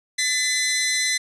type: tone pair together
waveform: 15% pulse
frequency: 1760 / 2023 Hz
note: A6 / B6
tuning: 0 / +41 cents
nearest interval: major second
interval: 241 cents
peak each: -23 / -14 dBFS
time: 0.18-1.18 s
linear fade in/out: 10 ms
effects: resampled to 22050 Hz